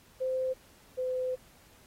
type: tone pair in turn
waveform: sine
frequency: 518 / 510 Hz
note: C5 / C5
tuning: -17 / -44 cents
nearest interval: unison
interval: 27 cents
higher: first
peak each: -28 / -29 dBFS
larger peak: first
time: 0.2-0.54 / 0.97-1.36 s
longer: second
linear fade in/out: 20 ms
effects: pink hiss -60 dBFS RMS until 1.86 s + AAC 48 kbps